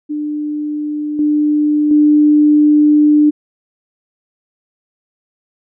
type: tone with level steps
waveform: sine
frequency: 298.7 Hz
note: D4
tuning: 29 cents sharp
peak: -17 / -10 / -6 dBFS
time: 0.09-3.31 s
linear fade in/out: 20 ms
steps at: 1.19 / 1.91 s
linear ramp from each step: 2 ms
effects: none